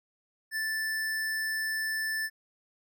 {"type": "tone", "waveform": "square", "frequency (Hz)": 1760, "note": "A6", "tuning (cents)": 0, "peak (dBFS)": -30, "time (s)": [0.51, 2.3], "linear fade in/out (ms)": 50, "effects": []}